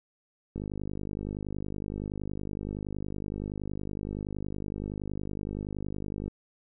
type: click train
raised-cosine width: 3 ms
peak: -22 dBFS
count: 291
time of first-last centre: 0.56-6.28 s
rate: 50.7 Hz
effects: none